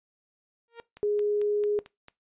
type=tone with exponential growth; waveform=sawtooth; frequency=466.2 Hz; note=A#4; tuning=in tune; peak=-33 dBFS; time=0.68-0.8 s; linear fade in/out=0 ms; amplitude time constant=24 ms
type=click train; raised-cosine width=0.2 ms; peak=-28 dBFS; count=6; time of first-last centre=0.97-2.084 s; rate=4.49 Hz
type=tone; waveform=sine; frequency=415.3 Hz; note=G#4; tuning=in tune; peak=-23 dBFS; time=1.03-1.79 s; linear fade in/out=0 ms
effects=noise-tail reverb RT60 0.2 s tail -20 dB re dry + resampled to 8000 Hz